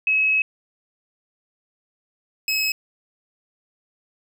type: tone pair in turn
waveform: sine / 25% pulse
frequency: 2568 / 2568 Hz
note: E7 / E7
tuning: -46 / -46 cents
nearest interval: unison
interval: 0 cents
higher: neither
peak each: -16 dBFS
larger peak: neither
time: 0.07-0.42 / 2.48-2.72 s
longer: first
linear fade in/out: 2 ms
effects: none